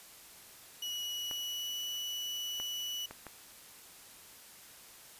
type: tone with pitch glide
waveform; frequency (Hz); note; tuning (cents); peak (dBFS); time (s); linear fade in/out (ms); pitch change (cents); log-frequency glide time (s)
35% pulse; 2927 to 2954; F#7 to F#7; -19 to -3; -34; 0.82-3.06; 5; +16; 1.09-1.81
type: clicks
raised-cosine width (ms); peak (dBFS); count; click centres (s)
0.5; -29; 4; 1.312 / 2.6 / 3.11 / 3.267
effects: white hiss -54 dBFS RMS until 5.19 s + resampled to 32000 Hz